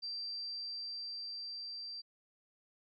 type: tone with level ramp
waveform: sine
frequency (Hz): 4699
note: D8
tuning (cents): 0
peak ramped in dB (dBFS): -38 to -42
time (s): 0.02-2.02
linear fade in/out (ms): 20
effects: none

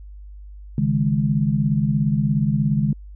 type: chord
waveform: sine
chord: C# suspended second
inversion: none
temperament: equal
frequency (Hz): 138.59 / 155.56 / 207.7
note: C#3 / D#3 / G#3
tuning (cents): 0 / 0 / 0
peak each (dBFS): -21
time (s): 0.78-2.93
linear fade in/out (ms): 2
effects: added 50 Hz sine -36 dBFS peak until 3.15 s

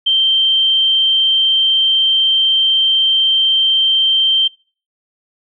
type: tone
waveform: sine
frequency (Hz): 3136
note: G7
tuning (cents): 0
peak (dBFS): -10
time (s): 0.06-4.48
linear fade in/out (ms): 10
effects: noise-tail reverb RT60 0.4 s tail -24 dB re dry

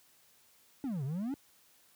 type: exponential two-way sweep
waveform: triangle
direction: down then up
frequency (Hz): 293.7 to 127.2 to 293.7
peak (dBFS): -31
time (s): 0.84-1.34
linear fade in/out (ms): 0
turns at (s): 1.04
effects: white hiss -65 dBFS RMS until 1.95 s + high-pass 60 Hz 12 dB/octave

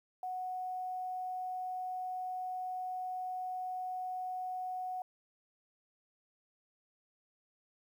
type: tone with quantisation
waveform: sine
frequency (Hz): 738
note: F#5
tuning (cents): -5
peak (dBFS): -36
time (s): 0.23-5.02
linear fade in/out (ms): 2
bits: 11
effects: none

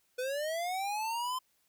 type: linear sweep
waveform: square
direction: up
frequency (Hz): 492 to 1037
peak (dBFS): -33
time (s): 0.18-1.39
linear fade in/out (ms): 10
effects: white hiss -73 dBFS RMS until 1.68 s

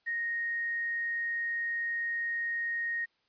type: tone with quantisation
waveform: sine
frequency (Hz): 1864.7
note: A#6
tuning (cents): 0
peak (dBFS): -30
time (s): 0.06-3.06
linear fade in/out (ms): 20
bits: 10
effects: white hiss -73 dBFS RMS until 3.28 s + resampled to 11025 Hz

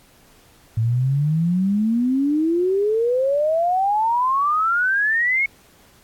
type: exponential sweep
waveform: sine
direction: up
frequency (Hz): 109.3 to 2211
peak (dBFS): -16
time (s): 0.77-5.46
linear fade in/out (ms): 5
effects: pink hiss -53 dBFS RMS until 6.03 s + AAC 64 kbps

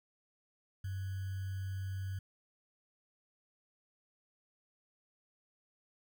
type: tone with sample-and-hold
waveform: sine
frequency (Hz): 95.6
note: G2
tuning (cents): -43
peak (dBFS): -36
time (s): 0.84-2.19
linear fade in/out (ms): 5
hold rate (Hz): 1575
effects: none

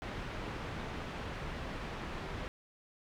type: low-pass noise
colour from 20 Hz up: pink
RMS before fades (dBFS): -41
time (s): 0.02-2.48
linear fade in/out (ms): 0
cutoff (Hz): 2700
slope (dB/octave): 12
effects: none

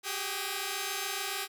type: tone cluster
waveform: 5% pulse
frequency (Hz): 380 / 407.1 / 788 / 1261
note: F#4 / G#4 / G5 / D#6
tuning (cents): +46 / -35 / +9 / +23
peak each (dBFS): -27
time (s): 0.03-1.48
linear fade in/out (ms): 50
effects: none

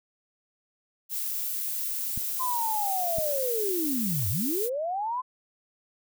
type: noise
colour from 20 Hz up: violet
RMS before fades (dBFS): -31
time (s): 1.09-4.7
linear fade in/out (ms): 50
type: clicks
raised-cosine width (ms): 5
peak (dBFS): -23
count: 2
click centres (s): 2.176 / 3.185
type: linear two-way sweep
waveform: sine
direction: down then up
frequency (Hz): 1039 to 87.31 to 1039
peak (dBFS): -27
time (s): 2.39-5.22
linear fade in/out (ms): 20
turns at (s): 4.29
effects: none

